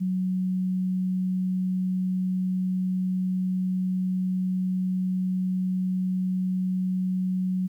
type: tone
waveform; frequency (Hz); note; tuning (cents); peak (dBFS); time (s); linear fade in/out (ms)
sine; 185; F#3; 0; -23; 0-7.68; 20
effects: 10-bit